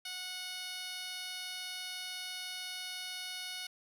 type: tone with band-pass filter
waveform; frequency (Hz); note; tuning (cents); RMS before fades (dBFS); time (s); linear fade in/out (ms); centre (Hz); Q
10% pulse; 734; F#5; -14; -42; 0.05-3.67; 5; 5600; 0.66
effects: none